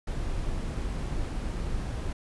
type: noise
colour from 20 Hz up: brown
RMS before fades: -31 dBFS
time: 0.07-2.13 s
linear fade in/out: 5 ms
effects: resampled to 24000 Hz